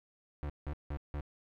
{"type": "tone bursts", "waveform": "35% pulse", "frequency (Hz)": 73.42, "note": "D2", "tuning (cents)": 0, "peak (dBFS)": -34, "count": 4, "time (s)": [0.43, 1.208], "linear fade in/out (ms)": 0, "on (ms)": 67, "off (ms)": 170, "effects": ["low-pass 2000 Hz 12 dB/octave", "11-bit"]}